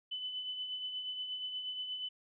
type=tone with tremolo; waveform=sine; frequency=3010 Hz; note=F#7; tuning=29 cents sharp; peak=-35 dBFS; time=0.11-2.09 s; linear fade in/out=10 ms; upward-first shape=triangle; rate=8.4 Hz; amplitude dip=50%; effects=none